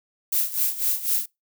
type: noise with tremolo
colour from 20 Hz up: violet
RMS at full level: -21 dBFS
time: 0.32-1.26 s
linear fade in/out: 5 ms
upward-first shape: sine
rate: 4 Hz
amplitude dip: 80%
effects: noise-tail reverb RT60 0.2 s tail -24 dB re dry